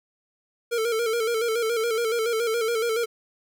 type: tone with vibrato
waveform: square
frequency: 457.1 Hz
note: A#4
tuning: 34 cents flat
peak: -23 dBFS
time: 0.71-3.06 s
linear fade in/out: 20 ms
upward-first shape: square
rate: 7.1 Hz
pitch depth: 58 cents each way
effects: none

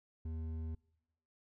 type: tone with hard clipping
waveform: sine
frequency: 80.3 Hz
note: E2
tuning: 45 cents flat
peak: -40 dBFS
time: 0.25-0.75 s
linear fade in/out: 5 ms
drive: 8 dB
effects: noise-tail reverb RT60 0.9 s tail -25 dB re dry

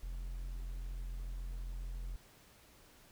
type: tone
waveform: triangle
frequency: 43.41 Hz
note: F1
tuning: 10 cents flat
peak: -37 dBFS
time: 0.03-2.16 s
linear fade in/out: 0 ms
effects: pink hiss -62 dBFS RMS until 3.11 s

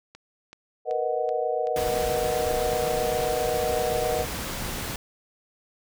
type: click train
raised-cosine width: 0.2 ms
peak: -27 dBFS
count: 7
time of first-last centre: 0.15-2.431 s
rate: 2.63 Hz
type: chord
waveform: sine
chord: B major seventh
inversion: third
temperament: equal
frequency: 466.2 / 493.9 / 622.3 / 740 Hz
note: A#4 / B4 / D#5 / F#5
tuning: 0 / 0 / 0 / 0 cents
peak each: -29 dBFS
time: 0.85-4.26 s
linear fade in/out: 50 ms
type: noise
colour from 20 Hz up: pink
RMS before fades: -32 dBFS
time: 1.76-4.96 s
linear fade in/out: 2 ms
effects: none

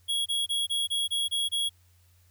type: tone bursts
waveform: square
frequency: 3322 Hz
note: G#7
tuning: in tune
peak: -26 dBFS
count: 8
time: 0.08-1.695 s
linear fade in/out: 20 ms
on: 180 ms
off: 25 ms
effects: added 88 Hz sine -59 dBFS peak until 2.3 s + white hiss -67 dBFS RMS until 2.3 s

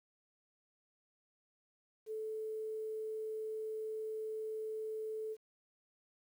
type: tone with quantisation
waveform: sine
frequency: 436.4 Hz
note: A4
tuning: 14 cents flat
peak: -38 dBFS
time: 2.06-5.37 s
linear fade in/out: 50 ms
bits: 11
effects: none

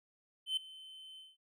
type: tone with ADSR envelope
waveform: triangle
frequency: 3069 Hz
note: G7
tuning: 37 cents flat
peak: -28 dBFS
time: 0.46-1.37 s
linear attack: 110 ms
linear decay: 4 ms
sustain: -20 dB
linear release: 190 ms
effects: none

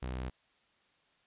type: tone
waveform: sawtooth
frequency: 63.2 Hz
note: B1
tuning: 41 cents sharp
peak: -32 dBFS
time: 0.02-0.3 s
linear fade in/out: 10 ms
effects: white hiss -70 dBFS RMS until 1.26 s + resampled to 8000 Hz

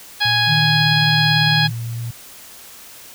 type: harmonic tone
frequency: 830.6 Hz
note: G#5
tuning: in tune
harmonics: 1 / 2 / 3 / 4 / 5 / 6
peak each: -23 / -19 / -25 / -20 / -21 / -25 dBFS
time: 0.2-1.68 s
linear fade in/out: 20 ms
type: tone with vibrato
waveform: sine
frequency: 116.54 Hz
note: A#2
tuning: in tune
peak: -23 dBFS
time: 0.25-2.11 s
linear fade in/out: 5 ms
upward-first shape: sine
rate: 1.8 Hz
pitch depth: 10 cents each way
type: tone with tremolo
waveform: sine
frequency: 154.5 Hz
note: D#3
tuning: 12 cents flat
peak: -16 dBFS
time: 0.46-1.72 s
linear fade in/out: 50 ms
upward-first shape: triangle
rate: 18 Hz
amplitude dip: 25%
effects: white hiss -40 dBFS RMS until 3.14 s

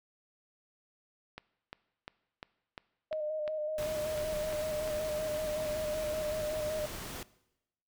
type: click train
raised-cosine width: 0.3 ms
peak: -26 dBFS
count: 11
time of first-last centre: 1.38-4.877 s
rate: 2.86 Hz
type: tone with vibrato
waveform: sine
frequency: 614 Hz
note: D#5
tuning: 23 cents flat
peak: -32 dBFS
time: 3.11-6.86 s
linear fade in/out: 5 ms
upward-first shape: square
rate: 5.3 Hz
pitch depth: 26 cents each way
type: noise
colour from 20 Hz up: pink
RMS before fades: -42 dBFS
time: 3.78-7.23 s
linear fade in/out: 2 ms
effects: noise-tail reverb RT60 0.9 s tail -20 dB re dry

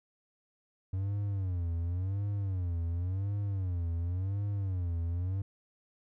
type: tone with vibrato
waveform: triangle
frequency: 92.5 Hz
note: F#2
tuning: in tune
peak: -28 dBFS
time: 0.93-5.42 s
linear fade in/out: 5 ms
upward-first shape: sine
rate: 0.92 Hz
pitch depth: 170 cents each way
effects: none

